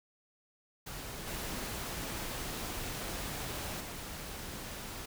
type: noise with level steps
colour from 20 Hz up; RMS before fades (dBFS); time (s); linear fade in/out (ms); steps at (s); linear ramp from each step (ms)
pink; -43 / -39 / -43; 0.86-5.06; 10; 1.27 / 3.8; 10
effects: none